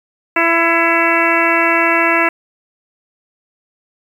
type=harmonic tone with a mistuned harmonic; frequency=334.5 Hz; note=E4; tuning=25 cents sharp; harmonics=1 / 2 / 3 / 4 / 5 / 6 / 7 / 8; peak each=-19 / -19 / -19 / -19 / -19 / -19 / -19 / -19 dBFS; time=0.36-2.29 s; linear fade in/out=5 ms; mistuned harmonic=7; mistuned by=-64 cents; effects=7-bit